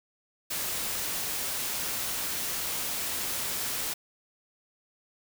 white noise, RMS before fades -32 dBFS, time 0.5-3.94 s, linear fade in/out 10 ms, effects none

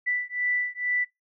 sine beating tone pair, 1975.5 / 1977.7 Hz, B6 / B6, 0 / +2 cents, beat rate 2.2 Hz, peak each -28 dBFS, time 0.06-1.05 s, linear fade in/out 20 ms, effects noise-tail reverb RT60 0.2 s tail -24 dB re dry

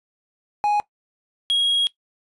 triangle tone pair in turn, 830.6 / 3291 Hz, G#5 / G#7, 0 / -16 cents, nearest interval 2 octaves, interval 2384 cents, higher second, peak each -15 dBFS, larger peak neither, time 0.64-0.8 / 1.5-1.87 s, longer second, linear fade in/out 0 ms, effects noise-tail reverb RT60 0.1 s tail -18 dB re dry + resampled to 24000 Hz

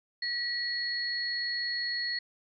sine tone pair together, 1923 / 4339 Hz, B6 / C#8, -47 / -38 cents, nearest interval octave + major second, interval 1409 cents, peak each -33 / -32 dBFS, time 0.22-2.19 s, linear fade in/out 5 ms, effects none

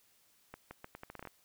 accelerating click train, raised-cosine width 0.5 ms, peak -30 dBFS, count 11, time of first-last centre 0.54-1.273 s, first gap 170 ms, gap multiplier 0.79, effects white hiss -69 dBFS RMS until 1.44 s

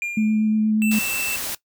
triangle tone with exponential decay, 2400 Hz, D7, 37 cents sharp, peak -20 dBFS, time 0.02-0.71 s, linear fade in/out 1 ms, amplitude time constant 150 ms
sine tone with vibrato, 215.9 Hz, A3, 33 cents flat, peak -16 dBFS, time 0.17-0.99 s, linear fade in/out 5 ms, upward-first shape sine, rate 8.4 Hz, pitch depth 11 cents each way
square tone, 2665 Hz, E7, 18 cents sharp, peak -25 dBFS, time 0.82-1.36 s, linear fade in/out 0 ms
white noise, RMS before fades -28 dBFS, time 0.91-1.55 s, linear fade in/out 5 ms
effects noise-tail reverb RT60 0.1 s tail -18 dB re dry

